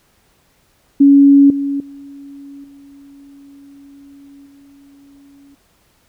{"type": "tone with level steps", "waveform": "sine", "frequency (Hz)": 280, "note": "C#4", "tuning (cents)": 18, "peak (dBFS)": [-4, -16, -32, -38, -42], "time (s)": [1, 5.55], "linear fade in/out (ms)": 10, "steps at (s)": [1.5, 1.8, 2.64, 4.46], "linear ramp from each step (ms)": 2, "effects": ["pink hiss -57 dBFS RMS until 6.08 s"]}